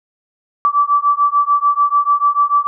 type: beating tone pair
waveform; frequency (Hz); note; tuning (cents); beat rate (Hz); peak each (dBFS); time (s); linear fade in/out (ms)
sine; 1155 / 1161.8; D6 / D6; -29 / -19; 6.8; -14; 0.65-2.67; 0
effects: none